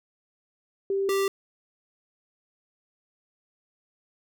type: tone pair in turn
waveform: sine / square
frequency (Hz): 392 / 392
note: G4 / G4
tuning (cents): 0 / 0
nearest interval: unison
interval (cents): 0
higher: neither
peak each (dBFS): -23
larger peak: neither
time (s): 0.9-1.09 / 1.09-1.28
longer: neither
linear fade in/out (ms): 2
effects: none